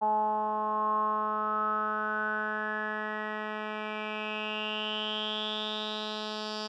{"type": "tone with low-pass filter sweep", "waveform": "10% pulse", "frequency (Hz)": 213.8, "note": "A3", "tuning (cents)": -49, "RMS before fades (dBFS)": -32, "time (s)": [0.01, 6.68], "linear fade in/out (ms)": 20, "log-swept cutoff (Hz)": [840, 4700], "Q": 9.1, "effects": []}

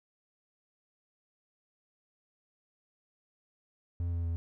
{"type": "tone with pitch steps", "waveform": "triangle", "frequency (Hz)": [86.2, 85.01, 83.84], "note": ["F2", "F2", "E2"], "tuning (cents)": [-22, -46, 30], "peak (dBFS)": -28, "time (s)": [4, 4.36], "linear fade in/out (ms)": 0, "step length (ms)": 120, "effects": []}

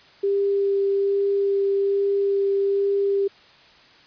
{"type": "tone with vibrato", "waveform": "sine", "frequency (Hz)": 397.1, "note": "G4", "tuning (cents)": 22, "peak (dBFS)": -18, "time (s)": [0.23, 3.28], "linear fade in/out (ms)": 10, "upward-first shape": "sine", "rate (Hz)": 1.2, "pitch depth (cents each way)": 8, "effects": ["white hiss -51 dBFS RMS until 4.06 s", "resampled to 11025 Hz"]}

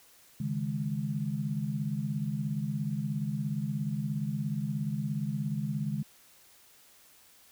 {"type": "chord", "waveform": "sine", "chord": "C# suspended second", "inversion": "none", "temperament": "equal", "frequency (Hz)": [138.59, 155.56, 207.7], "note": ["C#3", "D#3", "G#3"], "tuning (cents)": [0, 0, 0], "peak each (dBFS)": -34, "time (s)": [0.4, 6.03], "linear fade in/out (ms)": 5, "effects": ["white hiss -59 dBFS RMS until 7.51 s"]}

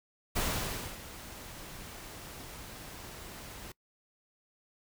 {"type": "noise with ADSR envelope", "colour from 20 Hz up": "pink", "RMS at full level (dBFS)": -31, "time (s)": [0.35, 3.72], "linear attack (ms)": 18, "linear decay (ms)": 600, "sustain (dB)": -15, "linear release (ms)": 4, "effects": ["noise-tail reverb RT60 0.1 s tail -23 dB re dry"]}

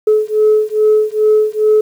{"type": "beating tone pair", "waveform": "sine", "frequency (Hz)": [427.8, 430.2], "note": ["A4", "A4"], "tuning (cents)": [-49, -39], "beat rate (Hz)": 2.4, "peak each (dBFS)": -11, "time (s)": [0.07, 1.81], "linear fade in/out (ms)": 5, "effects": ["tanh soft clip ceiling -3 dBFS", "7-bit"]}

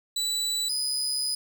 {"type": "tone pair in turn", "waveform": "30% pulse", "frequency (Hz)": [3956, 4984], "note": ["B7", "D#8"], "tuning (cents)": [2, 2], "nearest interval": "major third", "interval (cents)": 400, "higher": "second", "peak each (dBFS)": -23, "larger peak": "neither", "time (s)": [[0.16, 0.69], [0.69, 1.35]], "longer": "second", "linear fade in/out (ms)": 5, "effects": []}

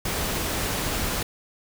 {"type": "noise", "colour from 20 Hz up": "pink", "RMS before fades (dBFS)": -27, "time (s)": [0.05, 1.23], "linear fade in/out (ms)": 5, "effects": []}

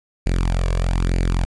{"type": "tone with flanger", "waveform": "sawtooth", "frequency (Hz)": 43.78, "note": "F1", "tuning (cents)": 5, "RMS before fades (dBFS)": -19, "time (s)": [0.26, 1.45], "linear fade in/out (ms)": 0, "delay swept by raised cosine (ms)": [0.43, 1.83], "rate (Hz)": 1.1, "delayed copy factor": 0.7, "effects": ["resampled to 22050 Hz", "8-bit"]}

